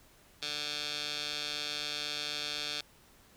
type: tone with band-pass filter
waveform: 15% pulse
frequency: 148 Hz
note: D3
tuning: 14 cents sharp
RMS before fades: -37 dBFS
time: 0.42-2.81 s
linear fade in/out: 5 ms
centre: 4000 Hz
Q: 2.8
effects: pink hiss -61 dBFS RMS until 3.36 s